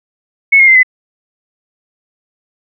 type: tone with pitch steps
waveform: sine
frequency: 2200 / 2139 / 2079 / 2021 Hz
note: C#7 / C7 / C7 / B6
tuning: -14 / +38 / -12 / +39 cents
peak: -3 dBFS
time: 0.52-0.832 s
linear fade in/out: 10 ms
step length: 78 ms
effects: none